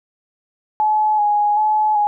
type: tone with vibrato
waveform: sine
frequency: 843 Hz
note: G#5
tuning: 26 cents sharp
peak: -13 dBFS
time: 0.8-2.07 s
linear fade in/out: 0 ms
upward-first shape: square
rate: 1.3 Hz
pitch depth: 25 cents each way
effects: none